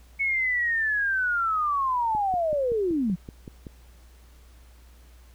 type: linear sweep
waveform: sine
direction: down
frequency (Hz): 2217 to 163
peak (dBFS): -22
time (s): 0.19-3.16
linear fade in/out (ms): 20
type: click train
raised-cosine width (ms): 3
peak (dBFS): -25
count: 9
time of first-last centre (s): 2.15-3.668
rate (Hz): 5.27
effects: added 60 Hz sine -49 dBFS peak until 5.34 s + pink hiss -59 dBFS RMS until 5.34 s